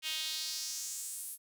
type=tone with high-pass filter sweep; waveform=sawtooth; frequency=313.9 Hz; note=D#4; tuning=15 cents sharp; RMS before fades=-39 dBFS; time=0.02-1.38 s; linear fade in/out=50 ms; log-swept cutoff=2900 to 11000 Hz; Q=2.6; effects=none

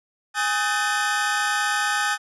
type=tone cluster; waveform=40% pulse; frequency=826 / 1258 / 1523 / 1785 Hz; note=G#5 / D#6 / F#6 / A6; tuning=-10 / +19 / +50 / +24 cents; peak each=-26 / -26 / -25 / -26 dBFS; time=0.34-2.18 s; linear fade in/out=50 ms; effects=resampled to 24000 Hz

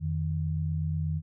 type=tone pair together; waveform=sine; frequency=87.31 / 155.57 Hz; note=F2 / D#3; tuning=0 / 0 cents; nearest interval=minor seventh; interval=1000 cents; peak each=-30 / -29 dBFS; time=0-1.22 s; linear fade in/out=50 ms; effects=none

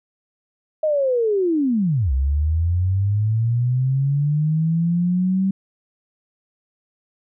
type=linear two-way sweep; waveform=sine; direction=down then up; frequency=632 to 64 to 194.1 Hz; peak=-16 dBFS; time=0.83-5.51 s; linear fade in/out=5 ms; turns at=2.12 s; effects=none

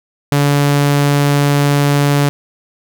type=tone; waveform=sawtooth; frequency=143.3 Hz; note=D3; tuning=42 cents flat; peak=-6 dBFS; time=0.32-2.29 s; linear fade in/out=0 ms; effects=none

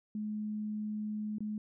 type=tone with dropouts; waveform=sine; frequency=212.3 Hz; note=G#3; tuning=38 cents sharp; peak=-34 dBFS; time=0.15-1.58 s; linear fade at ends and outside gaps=2 ms; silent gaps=1.384-1.405 s; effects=none

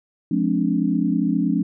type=chord; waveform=sine; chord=D half-diminished seventh; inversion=first; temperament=just; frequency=176.2 / 211.4 / 264.3 / 293.7 Hz; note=F3 / Ab3 / C4 / D4; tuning=+16 / +31 / +18 / 0 cents; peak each=-23 dBFS; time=0.31-1.63 s; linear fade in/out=5 ms; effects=none

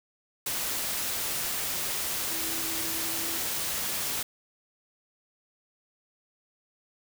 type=tone in noise; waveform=sine; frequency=327.9 Hz; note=E4; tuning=9 cents flat; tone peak=-41 dBFS; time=2.31-3.38 s; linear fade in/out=5 ms; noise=white; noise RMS=-31 dBFS; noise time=0.46-4.23 s; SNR=-13 dB; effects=none

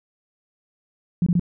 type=tone bursts; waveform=sine; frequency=174.61 Hz; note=F3; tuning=in tune; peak=-15 dBFS; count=3; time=1.22-1.396 s; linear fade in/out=2 ms; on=44 ms; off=22 ms; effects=none

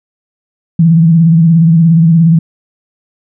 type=tone with vibrato; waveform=sine; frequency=164.81 Hz; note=E3; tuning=in tune; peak=-3 dBFS; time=0.79-2.39 s; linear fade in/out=5 ms; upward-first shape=sine; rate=17 Hz; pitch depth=68 cents each way; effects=none

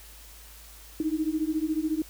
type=beating tone pair; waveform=sine; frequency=305.9 / 319.9 Hz; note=D#4 / D#4; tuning=-29 / +48 cents; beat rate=14 Hz; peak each=-28 dBFS; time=1-2.02 s; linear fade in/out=2 ms; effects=added 53 Hz sine -49 dBFS peak until 2.09 s + white hiss -50 dBFS RMS until 2.09 s

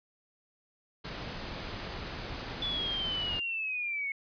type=noise; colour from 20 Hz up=pink; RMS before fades=-39 dBFS; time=1.04-3.4 s; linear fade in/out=10 ms
type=linear sweep; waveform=sine; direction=down; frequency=3465 to 2180 Hz; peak=-31 dBFS; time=2.62-4.12 s; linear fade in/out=2 ms
effects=resampled to 11025 Hz

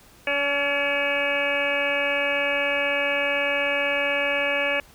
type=harmonic tone with a mistuned harmonic; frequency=284 Hz; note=C#4; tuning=42 cents sharp; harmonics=1 / 2 / 3 / 4 / 5 / 6 / 8 / 9 / 10; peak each=-37 / -26 / -35 / -36 / -37 / -28 / -27 / -28 / -33 dBFS; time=0.27-4.8 s; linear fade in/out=2 ms; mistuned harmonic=5; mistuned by=-40 cents; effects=pink hiss -52 dBFS RMS until 4.94 s

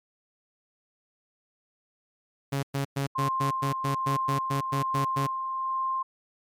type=tone bursts; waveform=sawtooth; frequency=138.59 Hz; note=C#3; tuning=in tune; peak=-22 dBFS; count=13; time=2.52-5.27 s; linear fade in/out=10 ms; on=110 ms; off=110 ms
type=tone with tremolo; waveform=sine; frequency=1054 Hz; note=C6; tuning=12 cents sharp; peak=-25 dBFS; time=3.15-6.03 s; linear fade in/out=10 ms; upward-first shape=sine; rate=1.2 Hz; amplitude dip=35%
effects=MP3 96 kbps

